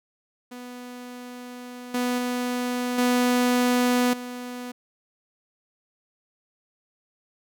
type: tone with level steps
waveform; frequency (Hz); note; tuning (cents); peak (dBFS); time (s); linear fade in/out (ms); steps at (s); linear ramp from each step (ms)
sawtooth; 246.9; B3; 0; -33 / -19 / -21 / -15 / -29; 0.51-4.72; 10; 1.94 / 2.18 / 2.98 / 4.13; 5
effects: none